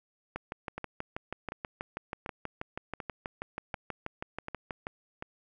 two click trains, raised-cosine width 0.5 ms, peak -20 / -22 dBFS, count 29 / 7, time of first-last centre 0.36-4.869 / 0.78-5.224 s, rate 6.21 / 1.35 Hz, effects none

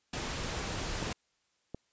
pink noise, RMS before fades -36 dBFS, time 0.13-1.13 s, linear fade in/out 5 ms
clicks, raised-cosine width 2 ms, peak -25 dBFS, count 2, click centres 1.027 / 1.746 s
effects white hiss -75 dBFS RMS until 1.92 s + resampled to 16000 Hz

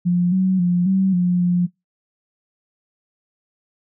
sine tone with pitch steps, 176.5 / 187.6 / 176.7 / 191 / 178.1 / 176.9 Hz, F3 / F#3 / F3 / G3 / F3 / F3, +19 / +24 / +21 / -45 / +34 / +23 cents, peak -14 dBFS, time 0.05-1.67 s, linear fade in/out 20 ms, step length 270 ms, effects noise-tail reverb RT60 0.2 s tail -24 dB re dry

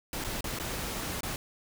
pink noise with dropouts, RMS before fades -35 dBFS, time 0.13-1.36 s, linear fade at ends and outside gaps 1 ms, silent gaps 0.24-0.246 / 0.408-0.442 / 0.588-0.598 / 1.207-1.232 s, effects none

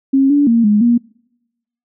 sine tone with pitch steps, 270.5 / 287.8 / 231.4 / 208.7 / 237.6 Hz, C#4 / D4 / A#3 / G#3 / A#3, -42 / -35 / -13 / +9 / +33 cents, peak -8 dBFS, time 0.13-0.98 s, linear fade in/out 10 ms, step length 170 ms, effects noise-tail reverb RT60 0.9 s tail -26 dB re dry

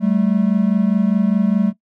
triangle tone pair together, 192.5 / 217.4 Hz, G3 / A3, -31 / -21 cents, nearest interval major second, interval 210 cents, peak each -14 dBFS, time 0-1.73 s, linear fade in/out 50 ms, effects noise-tail reverb RT60 0.1 s tail -18 dB re dry

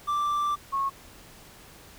triangle / sine tone pair in turn, 1174.7 / 1094.4 Hz, D6 / C#6, 0 / -23 cents, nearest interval minor second, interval 123 cents, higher first, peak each -22 / -24 dBFS, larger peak first, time 0.07-0.56 / 0.72-0.9 s, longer first, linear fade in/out 20 ms, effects pink hiss -50 dBFS RMS until 1.98 s

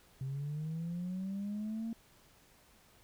sine linear sweep, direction up, 130.81 to 230.1 Hz, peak -34 dBFS, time 0.21-1.93 s, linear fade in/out 2 ms, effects tanh soft clip ceiling -33 dBFS + pink hiss -64 dBFS RMS until 3.03 s

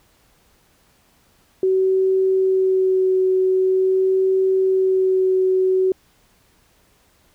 sine tone with vibrato, 377.1 Hz, F#4, 33 cents sharp, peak -14 dBFS, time 1.63-5.92 s, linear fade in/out 2 ms, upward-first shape sine, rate 0.45 Hz, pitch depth 12 cents each way, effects pink hiss -58 dBFS RMS until 7.34 s

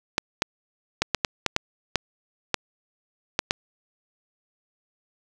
clicks, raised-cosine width 0.2 ms, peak -3 dBFS, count 11, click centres 0.181 / 0.421 / 1.02 / 1.147 / 1.248 / 1.463 / 1.564 / 1.957 / 2.543 / 3.391 / 3.509 s, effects none

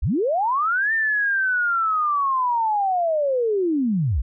sine linear two-way sweep, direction up then down, 34.45 to 1813 to 47.11 Hz, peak -18 dBFS, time 0.02-4.22 s, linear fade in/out 10 ms, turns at 0.93 s, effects none

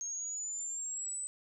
sine exponential sweep, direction up, 6460 to 8080 Hz, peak -36 dBFS, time 0.01-1.27 s, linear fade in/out 0 ms, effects none

